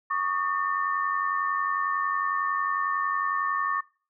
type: tone cluster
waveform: sine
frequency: 1120 / 1211 / 1805 Hz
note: C#6 / D#6 / A6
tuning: +18 / -47 / +44 cents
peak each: -26 / -31 / -32 dBFS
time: 0.1-3.81 s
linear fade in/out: 10 ms
effects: noise-tail reverb RT60 0.4 s tail -22 dB re dry